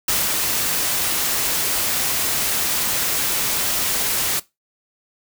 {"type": "noise with ADSR envelope", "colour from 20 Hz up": "white", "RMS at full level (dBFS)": -19, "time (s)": [0.08, 4.4], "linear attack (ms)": 4, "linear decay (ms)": 200, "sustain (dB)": -2, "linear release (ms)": 12, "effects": ["noise-tail reverb RT60 0.2 s tail -19 dB re dry"]}